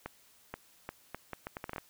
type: accelerating click train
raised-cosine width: 0.5 ms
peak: -23 dBFS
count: 12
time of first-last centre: 0.06-1.782 s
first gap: 480 ms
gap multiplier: 0.73
effects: white hiss -63 dBFS RMS until 1.89 s